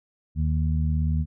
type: harmonic tone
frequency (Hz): 77.78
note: D#2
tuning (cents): 0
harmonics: 1 / 2 / 3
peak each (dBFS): -22 / -26 / -33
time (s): 0.35-1.26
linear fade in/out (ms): 50
effects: none